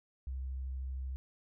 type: tone with vibrato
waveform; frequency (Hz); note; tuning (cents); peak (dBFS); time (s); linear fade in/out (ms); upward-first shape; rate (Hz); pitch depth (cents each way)
sine; 65.41; C2; 0; -36; 0.27-1.16; 0; sine; 13; 13
effects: none